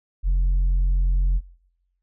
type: tone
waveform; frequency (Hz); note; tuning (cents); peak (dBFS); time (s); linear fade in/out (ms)
sine; 44.23; F1; +23; -14; 0.23-1.41; 50
effects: noise-tail reverb RT60 1.0 s tail -26 dB re dry + tanh soft clip ceiling -16 dBFS